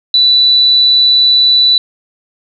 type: tone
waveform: sine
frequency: 3968 Hz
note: B7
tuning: 7 cents sharp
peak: -5 dBFS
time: 0.14-1.78 s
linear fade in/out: 2 ms
effects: none